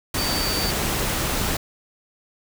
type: tone in noise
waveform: sine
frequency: 4600 Hz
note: D8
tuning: 37 cents flat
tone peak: -26 dBFS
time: 0.18-0.71 s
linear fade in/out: 5 ms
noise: pink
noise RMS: -24 dBFS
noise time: 0.14-1.57 s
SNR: -5 dB
effects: none